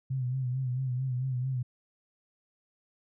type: tone with vibrato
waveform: sine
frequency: 128.4 Hz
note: C3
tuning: 32 cents flat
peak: -28 dBFS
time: 0.1-1.63 s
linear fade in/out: 10 ms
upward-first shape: sine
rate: 4.5 Hz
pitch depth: 66 cents each way
effects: none